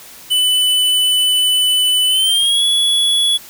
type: tone with pitch glide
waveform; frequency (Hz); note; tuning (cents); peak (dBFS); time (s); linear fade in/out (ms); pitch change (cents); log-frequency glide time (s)
square; 2998 to 3385; F#7 to G#7; +22 to +32; -12; 0.3-3.38; 20; +210; 2.08-2.64
effects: white hiss -38 dBFS RMS until 3.49 s